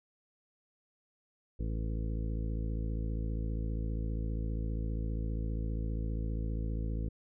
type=harmonic tone; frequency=55 Hz; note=A1; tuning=in tune; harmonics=1 / 2 / 3 / 4 / 5 / 6 / 8 / 9; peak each=-33 / -39 / -43 / -45 / -47 / -49 / -51 / -52 dBFS; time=1.59-7.09 s; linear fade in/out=10 ms; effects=none